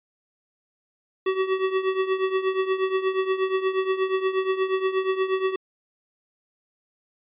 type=tone with tremolo; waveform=square; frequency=379.5 Hz; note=F#4; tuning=44 cents sharp; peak=-19 dBFS; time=1.26-5.56 s; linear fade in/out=5 ms; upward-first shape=triangle; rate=8.4 Hz; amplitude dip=80%; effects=resampled to 8000 Hz